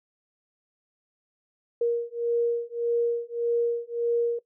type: beating tone pair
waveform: sine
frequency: 470 / 471.7 Hz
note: A#4 / A#4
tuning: +14 / +20 cents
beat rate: 1.7 Hz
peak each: -26 dBFS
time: 1.81-4.39 s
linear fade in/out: 5 ms
effects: noise-tail reverb RT60 0.1 s tail -19 dB re dry